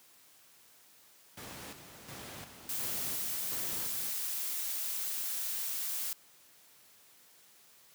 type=noise with tremolo; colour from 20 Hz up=pink; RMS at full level=-45 dBFS; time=1.37-4.1 s; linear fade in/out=5 ms; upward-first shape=square; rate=1.4 Hz; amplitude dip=55%
type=noise; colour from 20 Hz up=blue; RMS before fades=-36 dBFS; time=2.69-6.13 s; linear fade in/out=2 ms
effects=white hiss -61 dBFS RMS until 7.94 s + high-pass 100 Hz 12 dB/octave